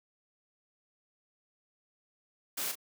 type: noise with echo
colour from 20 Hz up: white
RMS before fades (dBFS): -35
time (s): 2.57-2.72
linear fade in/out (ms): 10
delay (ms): 35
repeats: 1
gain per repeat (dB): -7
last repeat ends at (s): 2.755
effects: high-pass 200 Hz 12 dB/octave